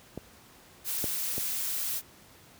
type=clicks; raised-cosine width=2 ms; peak=-22 / -19 / -22 dBFS; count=3; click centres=0.176 / 1.042 / 1.38 s
type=noise; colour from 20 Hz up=blue; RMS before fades=-32 dBFS; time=0.84-2.02 s; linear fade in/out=50 ms
effects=pink hiss -55 dBFS RMS until 2.59 s + high-pass 60 Hz 12 dB/octave